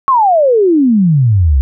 sine exponential sweep, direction down, 1121 to 62.4 Hz, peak -6 dBFS, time 0.08-1.61 s, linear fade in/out 0 ms, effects none

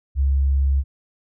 sine tone, 68.5 Hz, C#2, 20 cents flat, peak -15 dBFS, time 0.15-0.84 s, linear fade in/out 50 ms, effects none

